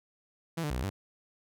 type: tone with pitch steps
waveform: sawtooth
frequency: 165.8 / 148.4 / 62 / 63.2 / 97.9 Hz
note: E3 / D3 / B1 / B1 / G2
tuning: +10 / +18 / +7 / +41 / -2 cents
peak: -27 dBFS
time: 0.57-0.9 s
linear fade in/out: 10 ms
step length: 66 ms
effects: none